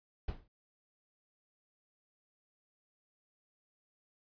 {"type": "noise with exponential decay", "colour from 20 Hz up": "brown", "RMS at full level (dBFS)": -34, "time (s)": [0.28, 0.48], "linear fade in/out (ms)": 5, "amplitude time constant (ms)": 43, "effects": ["resampled to 11025 Hz"]}